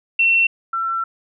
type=tone pair in turn; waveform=sine; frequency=2710 / 1347.2 Hz; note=E7 / E6; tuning=+47 / +37 cents; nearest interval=octave; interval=1210 cents; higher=first; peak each=-12 / -19 dBFS; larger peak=first; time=0.19-0.47 / 0.73-1.04 s; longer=second; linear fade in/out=5 ms; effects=none